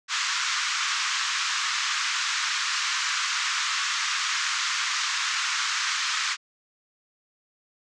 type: band-pass noise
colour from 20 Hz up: pink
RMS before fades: -27 dBFS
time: 0.08-6.37 s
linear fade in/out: 50 ms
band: 1100 to 7100 Hz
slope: 48 dB/octave
effects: none